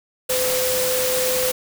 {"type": "tone in noise", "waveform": "sine", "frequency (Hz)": 509, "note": "C5", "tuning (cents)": -48, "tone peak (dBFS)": -21, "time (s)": [0.29, 1.52], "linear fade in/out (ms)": 10, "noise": "white", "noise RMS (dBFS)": -23, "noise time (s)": [0.29, 1.52], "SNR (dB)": -1, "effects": []}